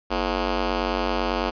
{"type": "ring-modulated tone", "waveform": "10% pulse", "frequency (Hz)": 188.1, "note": "F#3", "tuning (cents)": 29, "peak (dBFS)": -11, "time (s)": [0.1, 1.51], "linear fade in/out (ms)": 20, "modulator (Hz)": 139, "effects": ["resampled to 11025 Hz"]}